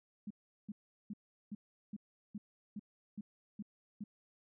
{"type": "tone bursts", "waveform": "sine", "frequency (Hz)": 207.7, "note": "G#3", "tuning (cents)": 0, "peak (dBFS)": -40, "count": 10, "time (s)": [0.27, 4.04], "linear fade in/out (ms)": 5, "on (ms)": 35, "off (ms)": 380, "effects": []}